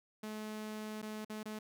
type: tone with dropouts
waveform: sawtooth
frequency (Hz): 214.8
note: A3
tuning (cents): -41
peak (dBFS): -37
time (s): 0.23-1.59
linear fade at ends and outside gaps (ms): 5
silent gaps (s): 1.018-1.026 / 1.248-1.297 / 1.431-1.456
effects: none